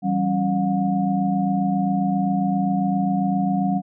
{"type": "tone cluster", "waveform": "sine", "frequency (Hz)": [165.5, 193, 275.8, 720], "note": ["E3", "G3", "C#4", "F#5"], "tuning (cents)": [7, -27, -9, -47], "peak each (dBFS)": [-29, -20, -26, -25], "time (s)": [0.02, 3.82], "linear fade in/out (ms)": 50, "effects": []}